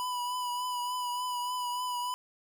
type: tone with vibrato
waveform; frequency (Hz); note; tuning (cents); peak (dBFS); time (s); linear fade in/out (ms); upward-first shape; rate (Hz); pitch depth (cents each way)
square; 987.8; B5; 0; -32; 0-2.14; 0; triangle; 3.4; 30
effects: none